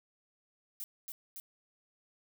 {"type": "noise with echo", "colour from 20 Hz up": "violet", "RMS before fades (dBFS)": -41, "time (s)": [0.8, 0.84], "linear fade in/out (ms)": 0, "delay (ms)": 280, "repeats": 2, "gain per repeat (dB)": -2, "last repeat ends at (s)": 1.4, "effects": []}